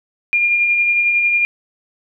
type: tone with tremolo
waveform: sine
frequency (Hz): 2409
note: D7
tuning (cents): +43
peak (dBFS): -11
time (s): 0.33-1.45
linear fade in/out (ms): 0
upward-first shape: sine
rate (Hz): 11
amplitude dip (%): 30
effects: none